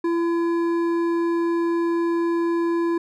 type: tone with hard clipping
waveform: sine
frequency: 338 Hz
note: E4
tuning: 43 cents sharp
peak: -21 dBFS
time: 0.04-2.98 s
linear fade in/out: 5 ms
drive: 9 dB
effects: none